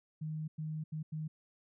sine tone bursts at uneven times, 155.56 Hz, D#3, in tune, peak -36 dBFS, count 4, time 0.21-0.48 / 0.58-0.84 / 0.92-1.03 / 1.12-1.28 s, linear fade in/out 10 ms, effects none

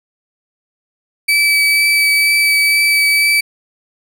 35% pulse tone with vibrato, 2300 Hz, D7, 37 cents flat, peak -8 dBFS, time 1.28-3.41 s, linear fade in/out 10 ms, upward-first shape triangle, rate 2.1 Hz, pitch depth 10 cents each way, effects none

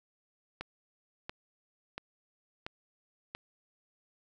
click train, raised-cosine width 0.3 ms, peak -22 dBFS, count 5, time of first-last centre 0.61-3.35 s, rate 1.46 Hz, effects none

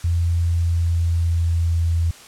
sine tone with pitch glide, 85.1 to 83.59 Hz, F2 to E2, -44 to +25 cents, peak -16 dBFS, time 0.04-2.11 s, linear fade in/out 5 ms, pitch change -31 cents, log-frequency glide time 0.44-1.94 s, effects white hiss -43 dBFS RMS until 2.27 s + low-pass 9000 Hz 12 dB/octave

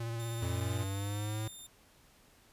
square tone with vibrato, 115.7 Hz, A#2, 13 cents flat, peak -36 dBFS, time 0-0.84 s, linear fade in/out 5 ms, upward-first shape sine, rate 16 Hz, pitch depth 23 cents each way
10% pulse tone, 3616 Hz, A7, 47 cents sharp, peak -39 dBFS, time 0.19-1.67 s, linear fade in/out 10 ms
square linear sweep, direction up, 87.31 to 110 Hz, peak -35 dBFS, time 0.42-1.48 s, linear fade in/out 5 ms
effects pink hiss -63 dBFS RMS until 2.52 s + resampled to 32000 Hz

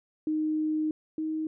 sine tone pair in turn, 309.7 / 314 Hz, D#4 / D#4, -8 / +16 cents, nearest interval unison, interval 24 cents, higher second, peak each -25 / -28 dBFS, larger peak first, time 0.27-0.91 / 1.18-1.47 s, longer first, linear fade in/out 2 ms, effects none

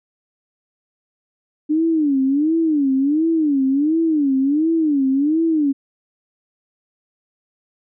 sine tone with vibrato, 295.6 Hz, D4, 11 cents sharp, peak -14 dBFS, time 1.69-5.73 s, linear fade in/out 20 ms, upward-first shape sine, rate 1.4 Hz, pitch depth 190 cents each way, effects none

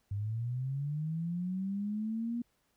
sine linear sweep, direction up, 98 to 240 Hz, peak -32 dBFS, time 0.11-2.42 s, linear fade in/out 5 ms, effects pink hiss -75 dBFS RMS until 2.76 s

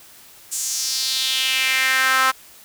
sawtooth tone with high-pass filter sweep, 262.2 Hz, C4, 4 cents sharp, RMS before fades -20 dBFS, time 0.51-2.32 s, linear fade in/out 20 ms, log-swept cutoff 7700 to 1200 Hz, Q 3, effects white hiss -46 dBFS RMS until 2.64 s

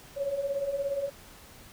sine beating tone pair, 544 / 561 Hz, C#5 / C#5, -33 / +21 cents, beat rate 17 Hz, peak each -35 / -29 dBFS, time 0.16-1.1 s, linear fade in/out 20 ms, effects pink hiss -51 dBFS RMS until 1.72 s

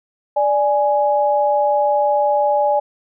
sine tone pair together, 587.3 / 832.9 Hz, D5 / G#5, 0 / +5 cents, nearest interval tritone, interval 605 cents, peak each -16 dBFS, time 0.36-2.8 s, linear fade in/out 10 ms, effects none

